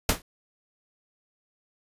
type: noise with exponential decay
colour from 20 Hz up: pink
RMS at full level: -17 dBFS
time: 0.09-0.22 s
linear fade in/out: 2 ms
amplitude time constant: 28 ms
effects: resampled to 32000 Hz